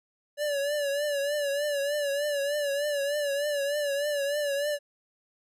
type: tone with vibrato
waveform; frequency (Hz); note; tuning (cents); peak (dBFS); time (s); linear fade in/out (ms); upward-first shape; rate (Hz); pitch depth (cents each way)
square; 575; D5; -37; -27; 0.37-4.79; 50; triangle; 3.3; 74
effects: resampled to 32000 Hz